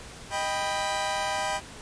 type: chord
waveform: sawtooth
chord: Eb augmented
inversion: none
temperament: equal with one note detuned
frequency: 622.3 / 790.4 / 987.8 Hz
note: Eb5 / G5 / B5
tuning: 0 / +14 / 0 cents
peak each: -29 / -26 / -28 dBFS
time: 0.3-1.61 s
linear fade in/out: 50 ms
effects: pink hiss -44 dBFS RMS until 1.81 s + resampled to 22050 Hz